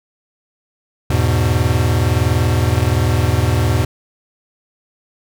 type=chord; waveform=square; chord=E major; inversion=none; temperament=equal; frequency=82.41 / 103.83 / 123.47 Hz; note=E2 / G#2 / B2; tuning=0 / 0 / 0 cents; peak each=-18 dBFS; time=1.1-3.85 s; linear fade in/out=5 ms; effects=none